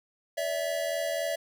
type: tone pair together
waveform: square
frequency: 573 / 656.7 Hz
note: D5 / E5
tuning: -43 / -7 cents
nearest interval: major second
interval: 236 cents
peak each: -33 / -31 dBFS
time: 0.37-1.36 s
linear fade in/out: 10 ms
effects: none